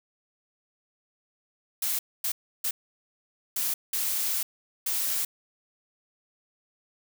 blue noise bursts at uneven times, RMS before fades -28 dBFS, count 6, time 1.82-1.99 / 2.24-2.32 / 2.64-2.71 / 3.56-3.74 / 3.93-4.43 / 4.86-5.25 s, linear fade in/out 5 ms, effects none

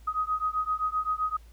sine beating tone pair, 1252 / 1259.7 Hz, D#6 / D#6, +10 / +21 cents, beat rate 7.7 Hz, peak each -29 dBFS, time 0.07-1.37 s, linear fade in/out 10 ms, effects added 56 Hz sine -48 dBFS peak until 1.52 s + pink hiss -62 dBFS RMS until 1.52 s

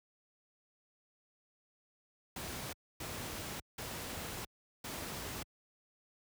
pink noise bursts at uneven times, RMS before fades -42 dBFS, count 4, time 2.36-2.73 / 3-3.6 / 3.78-4.45 / 4.84-5.43 s, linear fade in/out 5 ms, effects high-pass 60 Hz 12 dB/octave

